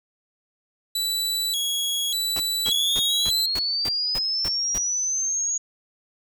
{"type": "tone with vibrato", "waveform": "sawtooth", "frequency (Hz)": 3629, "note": "A#7", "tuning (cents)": -47, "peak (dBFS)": -20, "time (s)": [0.95, 3.46], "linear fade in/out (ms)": 5, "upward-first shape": "square", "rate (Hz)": 0.85, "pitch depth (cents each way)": 150}
{"type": "noise bursts", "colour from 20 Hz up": "pink", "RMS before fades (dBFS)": -32, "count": 9, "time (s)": [2.36, 4.782], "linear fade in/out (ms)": 2, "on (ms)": 38, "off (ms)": 260}
{"type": "linear sweep", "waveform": "sine", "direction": "up", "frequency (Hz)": [3271, 6710], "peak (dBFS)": -22, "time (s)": [2.65, 5.58], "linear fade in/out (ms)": 10}
{"effects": []}